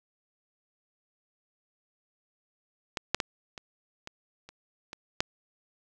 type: clicks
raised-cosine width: 0.2 ms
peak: -13 / -6 / -10 / -23 / -22 / -29 / -22 / -7 dBFS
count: 8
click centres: 2.972 / 3.146 / 3.202 / 3.578 / 4.074 / 4.49 / 4.931 / 5.205 s
effects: none